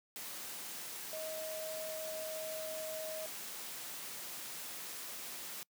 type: tone in noise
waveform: sine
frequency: 631 Hz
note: D#5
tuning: 24 cents sharp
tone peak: -41 dBFS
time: 1.13-3.26 s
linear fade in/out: 0 ms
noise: white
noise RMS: -45 dBFS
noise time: 0.16-5.63 s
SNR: +1 dB
effects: noise-tail reverb RT60 0.1 s tail -26 dB re dry + high-pass 150 Hz 12 dB/octave